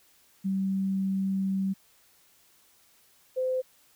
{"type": "tone pair in turn", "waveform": "sine", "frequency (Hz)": [192.7, 514.4], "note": ["G3", "C5"], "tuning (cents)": [-29, -30], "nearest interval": "octave + perfect fourth", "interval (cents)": 1699, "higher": "second", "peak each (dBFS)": -25, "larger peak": "neither", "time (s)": [[0.44, 1.74], [3.36, 3.62]], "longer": "first", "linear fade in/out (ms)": 20, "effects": ["white hiss -62 dBFS RMS until 3.95 s"]}